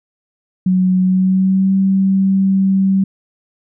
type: tone with pitch glide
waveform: sine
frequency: 184.8 to 192.76 Hz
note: F#3 to G3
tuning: -2 to -29 cents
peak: -10 dBFS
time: 0.66-3.04 s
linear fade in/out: 5 ms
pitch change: +73 cents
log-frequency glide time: 1.01-1.75 s
effects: none